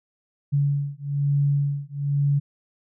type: beating tone pair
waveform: sine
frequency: 141.7 / 142.8 Hz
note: C#3 / D3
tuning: +38 / -48 cents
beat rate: 1.1 Hz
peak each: -23 dBFS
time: 0.52-2.4 s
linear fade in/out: 20 ms
effects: none